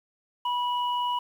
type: tone pair together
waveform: sine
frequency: 978 / 2931 Hz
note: B5 / F#7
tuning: -17 / -17 cents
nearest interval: octave + perfect fifth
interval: 1900 cents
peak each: -25 / -34 dBFS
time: 0.45-1.19 s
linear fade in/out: 5 ms
effects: 9-bit